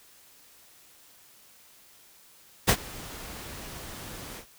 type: noise with ADSR envelope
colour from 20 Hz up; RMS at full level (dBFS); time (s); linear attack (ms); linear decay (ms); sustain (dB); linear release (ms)
pink; -18; 2.67-4.46; 23; 66; -23; 89
effects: white hiss -56 dBFS RMS until 4.58 s